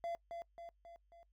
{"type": "tone with echo", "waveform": "triangle", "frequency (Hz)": 681, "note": "F5", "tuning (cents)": -44, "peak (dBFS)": -36, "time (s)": [0.04, 0.15], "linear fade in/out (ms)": 0, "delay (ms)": 270, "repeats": 4, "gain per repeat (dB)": -5, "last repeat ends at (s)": 1.23, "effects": ["noise-tail reverb RT60 0.1 s tail -23 dB re dry", "added 50 Hz sine -70 dBFS peak until 1.32 s"]}